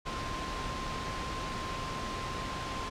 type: tone in noise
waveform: sine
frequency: 1048 Hz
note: C6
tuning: 2 cents sharp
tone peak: -39 dBFS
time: 0.05-2.9 s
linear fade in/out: 20 ms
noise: pink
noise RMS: -37 dBFS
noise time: 0.05-2.9 s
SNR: -5 dB
effects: low-pass 5000 Hz 12 dB/octave